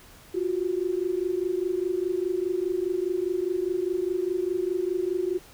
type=tone pair together; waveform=sine; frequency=350 / 374.9 Hz; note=F4 / F#4; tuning=+4 / +23 cents; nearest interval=minor second; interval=119 cents; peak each=-27 dBFS; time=0.34-5.39 s; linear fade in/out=10 ms; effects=pink hiss -51 dBFS RMS until 5.53 s